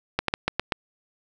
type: clicks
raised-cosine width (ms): 0.3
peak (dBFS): -6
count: 6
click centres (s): 0.19 / 0.283 / 0.339 / 0.48 / 0.596 / 0.722
effects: none